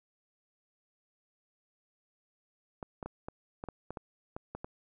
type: clicks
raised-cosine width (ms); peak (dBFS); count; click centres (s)
1; -25; 11; 2.828 / 3.028 / 3.06 / 3.285 / 3.639 / 3.687 / 3.906 / 3.972 / 4.365 / 4.55 / 4.645
effects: none